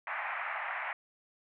white band-pass noise, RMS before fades -37 dBFS, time 0.07-0.93 s, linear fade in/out 2 ms, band 670 to 2300 Hz, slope 48 dB/octave, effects none

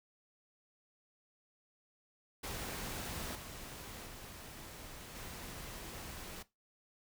pink noise with level steps, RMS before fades -42 / -48 / -50 / -47 dBFS, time 2.43-6.43 s, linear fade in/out 10 ms, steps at 3.35 / 4.06 / 5.15 s, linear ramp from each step 5 ms, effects noise-tail reverb RT60 0.2 s tail -17 dB re dry

